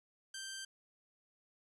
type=tone; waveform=10% pulse; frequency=1567 Hz; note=G6; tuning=1 cent flat; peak=-34 dBFS; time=0.34-0.65 s; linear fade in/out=5 ms; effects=low-pass 10000 Hz 12 dB/octave + 12-bit